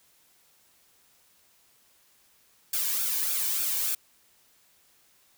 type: noise with flanger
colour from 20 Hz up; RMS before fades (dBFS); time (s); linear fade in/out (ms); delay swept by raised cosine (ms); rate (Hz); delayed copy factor
blue; -28; 2.73-3.95; 5; 0.98 to 1.56; 3.4; -0.55
effects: white hiss -63 dBFS RMS until 5.37 s